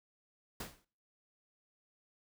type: noise with exponential decay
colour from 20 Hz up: pink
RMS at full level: -39 dBFS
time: 0.6-0.85 s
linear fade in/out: 5 ms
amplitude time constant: 53 ms
effects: noise-tail reverb RT60 0.5 s tail -25 dB re dry